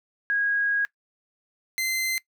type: tone pair in turn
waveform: sine / sawtooth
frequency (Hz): 1644 / 2071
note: G#6 / C7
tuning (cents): -18 / -18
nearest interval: major third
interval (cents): 400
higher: second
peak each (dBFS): -21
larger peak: neither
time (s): 0.3-0.85 / 1.78-2.18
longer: first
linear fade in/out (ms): 0
effects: noise-tail reverb RT60 0.1 s tail -20 dB re dry